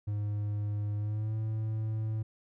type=tone with pitch glide; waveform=triangle; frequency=103.83 to 109.56 Hz; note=G#2 to A2; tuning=0 to -7 cents; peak=-28 dBFS; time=0.07-2.23 s; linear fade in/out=10 ms; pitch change=+93 cents; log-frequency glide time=0.97-1.35 s; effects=none